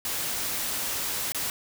white noise with dropouts, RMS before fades -30 dBFS, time 0.05-1.5 s, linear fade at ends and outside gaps 1 ms, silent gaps 1.321-1.346 s, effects none

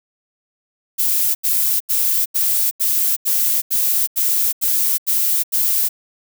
violet noise bursts, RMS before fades -17 dBFS, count 11, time 0.98-5.89 s, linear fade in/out 20 ms, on 370 ms, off 84 ms, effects none

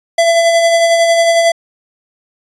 square tone with tremolo, 671 Hz, E5, 31 cents sharp, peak -7 dBFS, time 0.18-1.52 s, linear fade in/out 5 ms, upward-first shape sine, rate 11 Hz, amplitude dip 35%, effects resampled to 22050 Hz

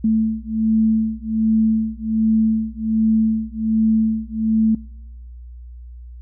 sine beating tone pair, 220 / 221.3 Hz, A3 / A3, 0 / +10 cents, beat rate 1.3 Hz, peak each -19 dBFS, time 0.04-4.75 s, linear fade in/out 5 ms, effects noise-tail reverb RT60 1.0 s tail -26 dB re dry + added 60 Hz sine -34 dBFS peak until 6.21 s

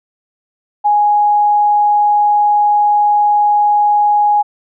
sine tone, 830.6 Hz, G#5, in tune, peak -8 dBFS, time 0.84-4.43 s, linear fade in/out 20 ms, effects none

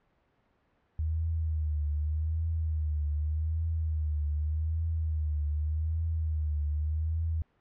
sine tone with vibrato, 77.78 Hz, D#2, in tune, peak -27 dBFS, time 0.99-7.42 s, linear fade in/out 0 ms, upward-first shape triangle, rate 0.84 Hz, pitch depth 93 cents each way, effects pink hiss -70 dBFS RMS until 7.6 s + low-pass 2000 Hz 12 dB/octave

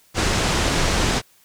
pink low-pass noise, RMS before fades -20 dBFS, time 0.14-1.22 s, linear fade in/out 50 ms, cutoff 7900 Hz, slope 24 dB/octave, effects white hiss -56 dBFS RMS until 1.44 s

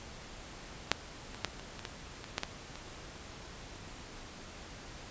clicks, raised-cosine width 0.2 ms, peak -6 / -26 / -12 / -28 / -26 / -20 / -25 / -13 / -15 / -27 dBFS, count 10, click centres 0.916 / 1.346 / 1.447 / 1.596 / 1.793 / 1.852 / 2.242 / 2.381 / 2.434 / 2.756 s, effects pink hiss -48 dBFS RMS until 5.1 s + resampled to 16000 Hz

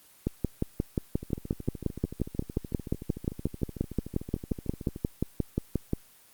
two click trains, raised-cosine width 3 ms, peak -13 / -24 dBFS, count 33 / 51, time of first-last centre 0.27-5.934 / 1.23-4.961 s, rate 5.65 / 13.4 Hz, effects white hiss -57 dBFS RMS until 6.33 s + Opus 24 kbps

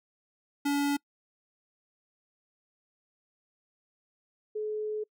square / sine tone pair in turn, 285.1 / 427.2 Hz, C#4 / G#4, +49 / +49 cents, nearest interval perfect fifth, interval 700 cents, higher second, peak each -26 / -30 dBFS, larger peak first, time 0.65-0.97 / 4.55-5.04 s, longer second, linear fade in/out 10 ms, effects noise-tail reverb RT60 0.1 s tail -26 dB re dry

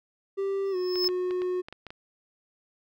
triangle tone with pitch glide, 392 to 363.6 Hz, G4 to F#4, 0 to -30 cents, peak -24 dBFS, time 0.37-1.62 s, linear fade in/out 20 ms, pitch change -130 cents, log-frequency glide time 0.71-0.76 s
triangle tone with exponential growth, 5220 Hz, E8, 18 cents flat, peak -20 dBFS, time 0.65-1.08 s, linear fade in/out 5 ms, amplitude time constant 93 ms
clicks, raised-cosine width 0.3 ms, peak -25 dBFS, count 9, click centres 0.957 / 1.044 / 1.089 / 1.309 / 1.419 / 1.685 / 1.726 / 1.867 / 1.905 s
effects none

